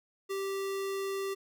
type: tone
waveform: square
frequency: 390.7 Hz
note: G4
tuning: 6 cents flat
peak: -33 dBFS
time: 0.29-1.35 s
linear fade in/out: 20 ms
effects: none